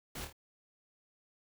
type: noise with echo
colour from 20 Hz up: pink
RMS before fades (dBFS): -43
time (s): 0.15-0.25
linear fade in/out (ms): 5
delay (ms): 26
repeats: 3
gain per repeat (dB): -5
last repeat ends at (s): 0.328
effects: none